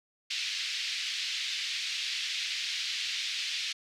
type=band-pass noise; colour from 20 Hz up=white; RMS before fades=-34 dBFS; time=0.3-3.73 s; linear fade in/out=10 ms; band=2200 to 4700 Hz; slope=24 dB/octave; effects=none